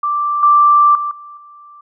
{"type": "tone with level steps", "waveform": "sine", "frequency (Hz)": 1174.7, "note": "D6", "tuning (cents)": 0, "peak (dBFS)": [-14, -6, -17, -32, -37], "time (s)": [0.03, 1.81], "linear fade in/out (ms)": 5, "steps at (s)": [0.43, 0.95, 1.11, 1.37], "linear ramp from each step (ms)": 2, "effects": []}